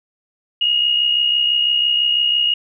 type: tone pair together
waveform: sine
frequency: 2811 / 2877 Hz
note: F7 / F#7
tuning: +11 / -49 cents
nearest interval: unison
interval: 40 cents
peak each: -23 / -14 dBFS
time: 0.61-2.54 s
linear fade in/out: 5 ms
effects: none